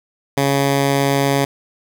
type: tone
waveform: 10% pulse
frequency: 139.1 Hz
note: C#3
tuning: 6 cents sharp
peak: -6 dBFS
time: 0.37-1.45 s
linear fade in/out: 5 ms
effects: none